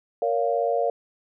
sine chord, Bb minor, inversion none, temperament equal with one note detuned, 466.2 / 563.7 / 698.5 Hz, Bb4 / Db5 / F5, 0 / +29 / 0 cents, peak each -25 dBFS, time 0.22-0.9 s, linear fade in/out 2 ms, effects none

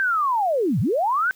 sine linear two-way sweep, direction down then up, 1600 to 94.3 to 1560 Hz, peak -18 dBFS, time 0-1.31 s, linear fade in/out 0 ms, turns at 0.8 s, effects white hiss -55 dBFS RMS until 1.35 s

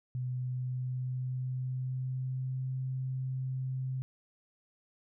sine tone with pitch glide, 126.2 to 130.42 Hz, B2 to C3, +38 to -5 cents, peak -32 dBFS, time 0.15-4.02 s, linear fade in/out 0 ms, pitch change +57 cents, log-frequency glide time 0.3-2.78 s, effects none

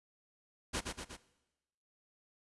pink noise with echo, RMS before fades -35 dBFS, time 0.73-0.81 s, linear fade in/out 20 ms, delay 120 ms, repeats 3, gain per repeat -4 dB, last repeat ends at 1.17 s, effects noise-tail reverb RT60 1.0 s tail -18 dB re dry + resampled to 24000 Hz

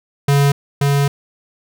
square tone pair in turn, 141.3 / 141.3 Hz, C#3 / C#3, +34 / +34 cents, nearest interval unison, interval 0 cents, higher neither, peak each -11 / -13 dBFS, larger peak first, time 0.28-0.52 / 0.81-1.08 s, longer second, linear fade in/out 5 ms, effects none

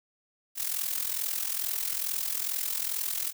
blue noise with amplitude modulation, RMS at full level -28 dBFS, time 0.55-3.33 s, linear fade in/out 50 ms, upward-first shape sine, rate 42.3 Hz, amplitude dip 75%, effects none

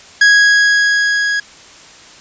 45% pulse tone with level ramp, 1657 Hz, G#6, 4 cents flat, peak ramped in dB -5 to -14 dBFS, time 0.21-1.4 s, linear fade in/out 5 ms, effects white hiss -39 dBFS RMS until 2.2 s + resampled to 16000 Hz

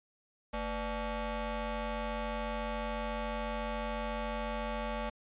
20% pulse ring-modulated tone, 272 Hz, C#4, 33 cents flat, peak -26 dBFS, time 0.53-5.1 s, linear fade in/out 10 ms, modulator 319 Hz, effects resampled to 8000 Hz

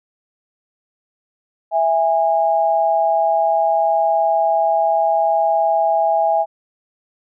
sine tone pair together, 659.3 / 820 Hz, E5 / G#5, 0 / -22 cents, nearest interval major third, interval 378 cents, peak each -16 dBFS, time 1.71-6.46 s, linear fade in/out 50 ms, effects none

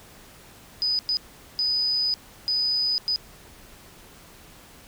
sine tone bursts at uneven times, 4983 Hz, D#8, 2 cents sharp, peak -21 dBFS, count 5, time 0.82-0.99 / 1.09-1.17 / 1.59-2.14 / 2.48-2.98 / 3.08-3.16 s, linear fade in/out 0 ms, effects pink hiss -49 dBFS RMS until 4.87 s

